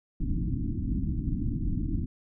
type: low-pass noise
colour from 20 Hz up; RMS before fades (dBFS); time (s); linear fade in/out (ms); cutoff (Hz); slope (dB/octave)
pink; -29; 0.2-2.06; 5; 320; 96
effects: none